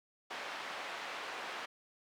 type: band-pass noise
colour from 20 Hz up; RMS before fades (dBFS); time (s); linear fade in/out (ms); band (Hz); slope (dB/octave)
pink; -43; 0.3-1.66; 10; 710 to 3000; 12
effects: none